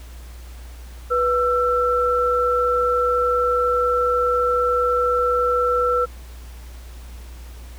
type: tone pair together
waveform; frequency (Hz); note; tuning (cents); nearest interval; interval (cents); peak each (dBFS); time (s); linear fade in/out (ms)
sine; 492.3 / 1338; B4 / E6; -6 / +25; octave + perfect fourth; 1731; -19 / -19; 1.1-6.06; 20
effects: added 60 Hz sine -35 dBFS peak until 7.78 s + pink hiss -47 dBFS RMS until 7.78 s